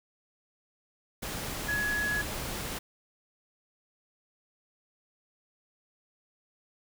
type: tone in noise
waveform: sine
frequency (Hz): 1683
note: G#6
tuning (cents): +23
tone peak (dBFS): -28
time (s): 1.68-2.22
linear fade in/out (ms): 10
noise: pink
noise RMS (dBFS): -36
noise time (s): 1.22-2.79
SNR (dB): +5
effects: none